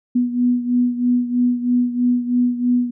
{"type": "beating tone pair", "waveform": "sine", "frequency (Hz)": [244.6, 247.7], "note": ["B3", "B3"], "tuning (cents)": [-16, 5], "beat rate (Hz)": 3.1, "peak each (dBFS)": [-16, -21], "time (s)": [0.15, 2.91], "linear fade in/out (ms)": 10, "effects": []}